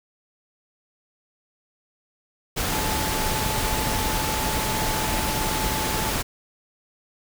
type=tone in noise; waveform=sine; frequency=870 Hz; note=A5; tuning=20 cents flat; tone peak=-30 dBFS; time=2.7-6.11 s; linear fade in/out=20 ms; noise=pink; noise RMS=-25 dBFS; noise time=2.56-6.23 s; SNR=-8 dB; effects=none